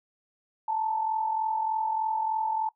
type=tone pair together; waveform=sine; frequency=876.7 / 920 Hz; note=A5 / A#5; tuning=-7 / -23 cents; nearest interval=minor second; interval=84 cents; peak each=-26 / -34 dBFS; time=0.68-2.69 s; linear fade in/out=5 ms; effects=noise-tail reverb RT60 0.1 s tail -19 dB re dry